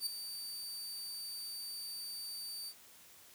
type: tone with ADSR envelope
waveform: sawtooth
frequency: 4616 Hz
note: D8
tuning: 31 cents flat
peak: -29 dBFS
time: 0-2.74 s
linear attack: 63 ms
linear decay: 9 ms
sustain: -10 dB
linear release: 61 ms
effects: white hiss -59 dBFS RMS until 3.34 s + high-pass 60 Hz 12 dB/octave